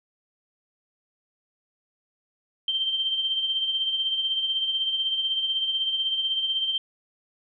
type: tone with tremolo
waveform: sine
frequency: 3136 Hz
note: G7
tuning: in tune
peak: -21 dBFS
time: 2.68-6.78 s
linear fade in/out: 2 ms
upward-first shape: sine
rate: 16 Hz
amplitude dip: 50%
effects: none